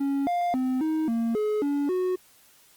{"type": "tone with pitch steps", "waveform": "triangle", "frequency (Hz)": [277.6, 702, 257.4, 314.7, 230.1, 424.4, 285.7, 367.1], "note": ["C#4", "F5", "C4", "D#4", "A#3", "G#4", "D4", "F#4"], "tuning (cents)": [3, 9, -28, 20, -22, 38, -48, -14], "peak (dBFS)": -21, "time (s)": [0, 2.16], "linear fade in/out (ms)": 10, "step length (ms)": 270, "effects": ["white hiss -57 dBFS RMS until 2.76 s", "Opus 32 kbps"]}